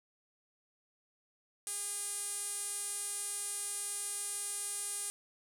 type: tone with band-pass filter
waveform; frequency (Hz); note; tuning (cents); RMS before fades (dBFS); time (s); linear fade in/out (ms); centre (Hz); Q
sawtooth; 406.9; G#4; -35; -39; 1.67-5.1; 0; 9200; 5.5
effects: none